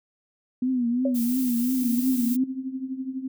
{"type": "tone with vibrato", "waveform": "sine", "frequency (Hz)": 246.9, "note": "B3", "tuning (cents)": 0, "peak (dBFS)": -21, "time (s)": [0.62, 2.44], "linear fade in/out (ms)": 5, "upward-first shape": "triangle", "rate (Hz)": 2.9, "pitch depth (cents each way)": 110}
{"type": "tone with exponential decay", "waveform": "sine", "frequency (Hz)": 560, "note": "C#5", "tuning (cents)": 18, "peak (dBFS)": -21, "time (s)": [1.05, 1.19], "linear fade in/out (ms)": 5, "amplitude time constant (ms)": 29}
{"type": "noise", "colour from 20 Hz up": "violet", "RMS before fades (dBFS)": -34, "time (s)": [1.14, 2.37], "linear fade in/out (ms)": 20}
{"type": "tone with tremolo", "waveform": "sine", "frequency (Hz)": 262.3, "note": "C4", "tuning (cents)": 4, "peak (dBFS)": -25, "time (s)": [1.82, 3.28], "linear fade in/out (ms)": 5, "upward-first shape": "triangle", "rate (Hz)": 12, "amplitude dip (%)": 80}
{"effects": []}